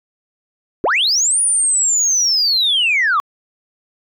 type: linear two-way sweep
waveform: sine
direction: up then down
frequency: 286.7 to 9670 to 1087 Hz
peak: -11 dBFS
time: 0.84-3.2 s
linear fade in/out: 0 ms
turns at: 1.41 s
effects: tanh soft clip ceiling -9 dBFS